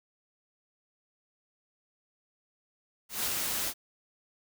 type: noise with ADSR envelope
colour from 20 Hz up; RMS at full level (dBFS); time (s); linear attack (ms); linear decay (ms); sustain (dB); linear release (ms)
white; -30; 3.09-3.74; 150; 52; -2; 62
effects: none